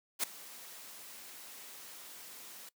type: noise with ADSR envelope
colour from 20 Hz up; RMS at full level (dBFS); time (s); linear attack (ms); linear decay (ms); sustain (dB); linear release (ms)
white; -30; 0.19-2.69; 44; 5; -20; 5
effects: noise-tail reverb RT60 0.1 s tail -19 dB re dry + high-pass 200 Hz 12 dB/octave